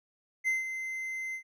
triangle tone with ADSR envelope, 2069 Hz, C7, 20 cents flat, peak -23 dBFS, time 0.44-1.43 s, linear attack 37 ms, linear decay 160 ms, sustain -9 dB, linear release 89 ms, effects none

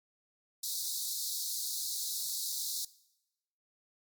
pink high-pass noise, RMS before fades -36 dBFS, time 0.63-2.85 s, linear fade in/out 5 ms, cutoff 3800 Hz, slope 96 dB/octave, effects noise-tail reverb RT60 0.9 s tail -20 dB re dry + MP3 96 kbps

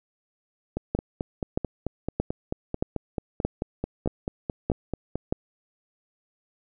two click trains, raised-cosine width 2 ms, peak -10 / -14 dBFS, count 8 / 21, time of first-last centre 0.95-5.325 / 0.77-5.156 s, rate 1.6 / 4.56 Hz, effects none

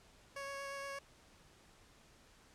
15% pulse tone with vibrato, 554.4 Hz, C#5, in tune, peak -36 dBFS, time 0.36-0.99 s, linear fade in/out 5 ms, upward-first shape sine, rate 8.5 Hz, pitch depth 10 cents each way, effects pink hiss -64 dBFS RMS until 2.54 s + low-pass 9000 Hz 12 dB/octave

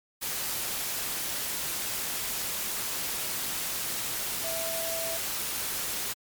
sine tone in noise, 659.3 Hz, E5, in tune, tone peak -34 dBFS, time 4.43-5.18 s, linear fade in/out 20 ms, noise white, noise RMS -32 dBFS, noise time 0.21-6.14 s, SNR -5 dB, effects MP3 96 kbps

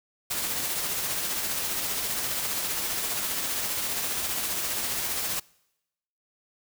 white noise with tremolo, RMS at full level -28 dBFS, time 0.3-5.4 s, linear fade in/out 10 ms, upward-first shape triangle, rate 15 Hz, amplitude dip 35%, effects noise-tail reverb RT60 0.9 s tail -25 dB re dry

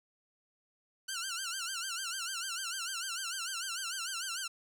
10% pulse tone with vibrato, 1457 Hz, F#6, 27 cents flat, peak -27 dBFS, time 1.08-4.48 s, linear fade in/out 10 ms, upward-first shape sine, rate 6.7 Hz, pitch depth 150 cents each way, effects none

